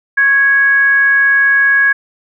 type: tone with frequency modulation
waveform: sine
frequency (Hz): 1661.2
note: G#6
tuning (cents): 0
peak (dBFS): -7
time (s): 0.17-1.93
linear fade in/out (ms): 10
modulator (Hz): 565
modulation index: 0.27
effects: none